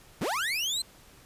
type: linear sweep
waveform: 30% pulse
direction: up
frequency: 110 to 4186 Hz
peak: -25 dBFS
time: 0.21-0.82 s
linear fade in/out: 5 ms
effects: pink hiss -55 dBFS RMS until 1.25 s + resampled to 32000 Hz